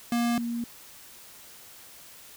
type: tone pair in turn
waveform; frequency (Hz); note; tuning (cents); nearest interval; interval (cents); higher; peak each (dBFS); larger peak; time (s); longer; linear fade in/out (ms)
square / sine; 236.8 / 235.4; A#3 / A#3; +27 / +17; unison; 10; first; -24 / -28; first; 0.12-0.38 / 0.38-0.64; neither; 2
effects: white hiss -49 dBFS RMS until 2.36 s